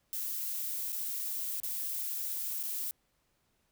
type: noise with dropouts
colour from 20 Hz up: violet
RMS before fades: -36 dBFS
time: 0.13-2.91 s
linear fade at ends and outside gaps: 0 ms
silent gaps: 0.921-0.928 / 1.601-1.633 / 2.629-2.635 s
effects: pink hiss -75 dBFS RMS until 3.71 s